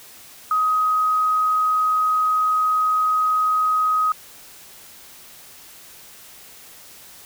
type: tone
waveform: sine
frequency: 1259 Hz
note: D#6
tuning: 20 cents sharp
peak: -16 dBFS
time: 0.51-4.12 s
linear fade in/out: 2 ms
effects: white hiss -44 dBFS RMS until 7.25 s